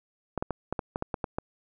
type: clicks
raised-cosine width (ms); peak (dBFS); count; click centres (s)
1; -15; 10; 0.377 / 0.425 / 0.507 / 0.726 / 0.792 / 0.959 / 1.024 / 1.142 / 1.242 / 1.385
effects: none